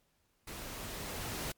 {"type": "noise with level ramp", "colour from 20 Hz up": "pink", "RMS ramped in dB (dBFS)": [-45, -38], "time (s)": [0.47, 1.52], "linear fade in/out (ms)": 5, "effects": ["pink hiss -75 dBFS RMS until 1.57 s", "MP3 96 kbps"]}